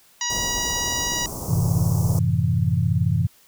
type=harmonic tone; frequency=964 Hz; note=B5; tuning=42 cents flat; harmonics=1 / 2 / 3 / 4 / 5 / 6 / 7; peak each=-32 / -31 / -32 / -33 / -32 / -27 / -31 dBFS; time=0.21-1.26 s; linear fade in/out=2 ms
type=band-stop noise; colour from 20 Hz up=pink; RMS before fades=-31 dBFS; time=0.3-2.19 s; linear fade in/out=0 ms; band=1100 to 5400 Hz; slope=48 dB/octave
type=chord; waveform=sine; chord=F# half-diminished seventh; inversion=none; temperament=equal; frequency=92.5 / 110 / 130.81 / 164.81 Hz; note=F#2 / A2 / C3 / E3; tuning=0 / 0 / 0 / 0 cents; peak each=-23 dBFS; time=1.48-3.27 s; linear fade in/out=10 ms
effects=white hiss -55 dBFS RMS until 3.47 s